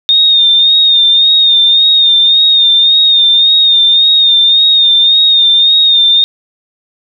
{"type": "tone with vibrato", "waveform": "sine", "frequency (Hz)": 3669, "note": "A#7", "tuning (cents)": -28, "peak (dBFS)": -4, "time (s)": [0.09, 6.24], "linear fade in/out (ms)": 0, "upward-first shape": "sine", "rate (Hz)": 1.8, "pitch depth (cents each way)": 45, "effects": []}